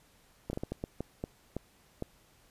slowing click train, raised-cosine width 2 ms, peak -21 dBFS, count 10, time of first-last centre 0.5-2.024 s, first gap 31 ms, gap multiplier 1.4, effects pink hiss -64 dBFS RMS until 2.5 s + resampled to 32000 Hz

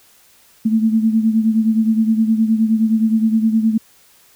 sine beating tone pair, 220 / 229.6 Hz, A3 / A#3, 0 / -26 cents, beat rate 9.6 Hz, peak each -13 / -19 dBFS, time 0.65-3.78 s, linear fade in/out 10 ms, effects white hiss -51 dBFS RMS until 4.35 s

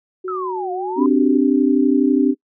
sine tone with vibrato, 370 Hz, F#4, in tune, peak -23 dBFS, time 0.24-1.39 s, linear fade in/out 10 ms, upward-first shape triangle, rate 1.4 Hz, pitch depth 9 cents each way
sine exponential two-way sweep, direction down then up, 1350 to 702 to 1033 Hz, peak -24 dBFS, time 0.28-1.06 s, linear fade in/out 2 ms, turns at 0.72 s
sine chord, C suspended second, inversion none, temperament equal, 261.6 / 293.7 / 392 Hz, C4 / D4 / G4, 0 / 0 / 0 cents, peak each -15 / -15 / -21 dBFS, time 0.96-2.35 s, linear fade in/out 50 ms
effects noise-tail reverb RT60 0.1 s tail -23 dB re dry

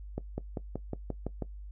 accelerating click train, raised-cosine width 2 ms, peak -20 dBFS, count 8, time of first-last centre 0.18-1.423 s, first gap 200 ms, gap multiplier 0.96, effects noise-tail reverb RT60 0.1 s tail -18 dB re dry + added 50 Hz sine -41 dBFS peak until 1.71 s

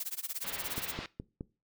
blue noise with tremolo, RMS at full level -35 dBFS, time 0-0.93 s, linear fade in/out 2 ms, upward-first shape sine, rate 17 Hz, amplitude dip 100%
white low-pass noise, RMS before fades -43 dBFS, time 0.44-1.06 s, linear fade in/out 2 ms, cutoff 4100 Hz, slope 24 dB/octave
click train, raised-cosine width 3 ms, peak -25 dBFS, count 4, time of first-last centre 0.78-1.409 s, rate 4.77 Hz
effects noise-tail reverb RT60 0.3 s tail -20 dB re dry

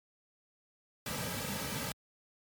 pink noise with comb filter, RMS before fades -37 dBFS, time 1.06-1.92 s, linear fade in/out 2 ms, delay 2.8 ms, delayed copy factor -0.7, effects high-pass 80 Hz 12 dB/octave + MP3 96 kbps

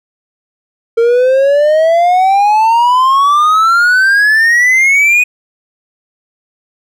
triangle exponential sweep, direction up, 455.7 to 2500 Hz, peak -4 dBFS, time 0.97-5.24 s, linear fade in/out 10 ms, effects none

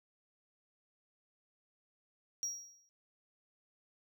triangle tone with exponential decay, 5670 Hz, F8, 25 cents sharp, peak -31 dBFS, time 2.43-2.89 s, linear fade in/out 0 ms, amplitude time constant 100 ms, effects none

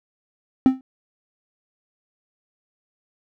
triangle tone with exponential decay, 261.6 Hz, C4, in tune, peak -5 dBFS, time 0.66-0.81 s, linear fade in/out 1 ms, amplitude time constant 32 ms, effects none

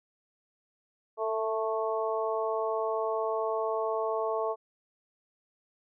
harmonic tone with a mistuned harmonic, 220 Hz, A3, in tune, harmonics 2 / 3 / 4 / 5, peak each -31 / -32 / -36 / -35 dBFS, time 1.17-4.56 s, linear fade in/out 50 ms, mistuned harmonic 2, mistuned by +17 cents, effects none

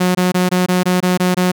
sawtooth tone bursts, 181.5 Hz, F#3, 33 cents flat, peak -8 dBFS, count 9, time 0-1.518 s, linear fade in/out 10 ms, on 150 ms, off 21 ms, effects none

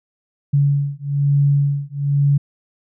sine beating tone pair, 141.4 / 142.5 Hz, C#3 / C#3, +35 / +48 cents, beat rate 1.1 Hz, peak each -17 dBFS, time 0.53-2.38 s, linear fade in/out 10 ms, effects none

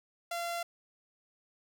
sawtooth tone, 686 Hz, F5, 31 cents flat, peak -30 dBFS, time 0.31-0.63 s, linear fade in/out 5 ms, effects none

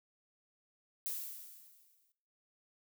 violet noise with exponential decay, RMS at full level -37 dBFS, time 1.06-2.12 s, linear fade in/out 0 ms, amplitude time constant 230 ms, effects noise-tail reverb RT60 0.6 s tail -18 dB re dry

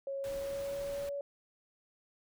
sine tone with pitch glide, 549 to 566.1 Hz, C#5 to C#5, -17 to +36 cents, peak -35 dBFS, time 0.07-1.21 s, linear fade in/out 2 ms, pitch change +53 cents, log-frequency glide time 0.18-1.08 s
pink noise, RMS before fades -49 dBFS, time 0.24-1.09 s, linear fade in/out 0 ms
effects none

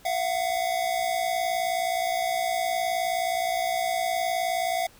square tone pair together, 677 / 736.3 Hz, E5 / F#5, +46 / -9 cents, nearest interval minor second, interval 145 cents, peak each -28 dBFS, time 0.05-4.87 s, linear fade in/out 5 ms, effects pink hiss -54 dBFS RMS until 4.99 s

